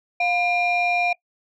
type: tone pair together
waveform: sine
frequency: 705.7 / 2400 Hz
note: F5 / D7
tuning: +18 / +37 cents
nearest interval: octave + major sixth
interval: 2119 cents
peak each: -19 dBFS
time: 0.2-1.13 s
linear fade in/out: 5 ms
effects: noise-tail reverb RT60 0.1 s tail -22 dB re dry + tanh soft clip ceiling -15 dBFS